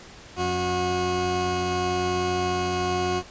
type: tone pair together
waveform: 20% pulse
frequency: 90.49 / 362.9 Hz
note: F#2 / F#4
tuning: -38 / -34 cents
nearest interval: 2 octaves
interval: 2404 cents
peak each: -25 / -19 dBFS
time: 0.36-3.23 s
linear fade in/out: 50 ms
effects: pink hiss -45 dBFS RMS until 3.3 s + resampled to 16000 Hz